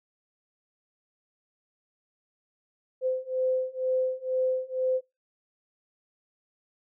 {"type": "beating tone pair", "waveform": "sine", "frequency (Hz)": [514, 516.1], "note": ["C5", "C5"], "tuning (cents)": [-31, -24], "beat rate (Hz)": 2.1, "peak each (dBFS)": [-29, -28], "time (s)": [3.01, 5.01], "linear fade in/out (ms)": 50, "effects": ["noise-tail reverb RT60 0.2 s tail -20 dB re dry"]}